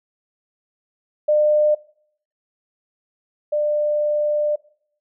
sine tone pair in turn, 602 / 596.5 Hz, D5 / D5, +43 / +27 cents, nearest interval unison, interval 16 cents, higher first, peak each -13 / -17 dBFS, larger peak first, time 1.28-1.75 / 3.52-4.56 s, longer second, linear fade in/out 10 ms, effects noise-tail reverb RT60 0.6 s tail -20 dB re dry

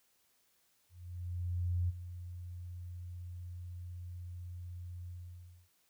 sine tone with ADSR envelope, 88.4 Hz, F2, 22 cents sharp, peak -29 dBFS, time 0.89-5.69 s, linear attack 1000 ms, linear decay 24 ms, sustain -13 dB, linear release 610 ms, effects white hiss -73 dBFS RMS until 5.89 s

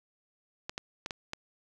clicks, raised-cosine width 0.2 ms, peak -18 dBFS, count 5, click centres 0.695 / 0.779 / 1.061 / 1.108 / 1.334 s, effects none

